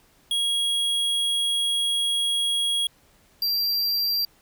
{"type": "tone pair in turn", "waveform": "square", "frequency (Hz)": [3300, 4728], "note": ["G#7", "D8"], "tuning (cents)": [-12, 11], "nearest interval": "tritone", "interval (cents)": 623, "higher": "second", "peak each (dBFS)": -22, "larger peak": "neither", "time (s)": [[0.31, 2.87], [3.42, 4.25]], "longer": "first", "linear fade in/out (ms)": 2, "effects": ["pink hiss -59 dBFS RMS until 4.41 s"]}